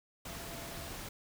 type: tone in noise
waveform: sine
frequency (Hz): 676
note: E5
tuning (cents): +43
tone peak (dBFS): -51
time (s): 0.28-0.89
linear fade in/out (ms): 5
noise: pink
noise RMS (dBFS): -44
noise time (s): 0.25-1.09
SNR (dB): -10
effects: none